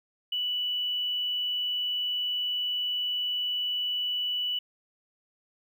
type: tone with hard clipping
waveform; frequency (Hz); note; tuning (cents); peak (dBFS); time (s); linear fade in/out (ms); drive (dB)
triangle; 2960; F#7; 0; -27; 0.32-4.59; 5; 3
effects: none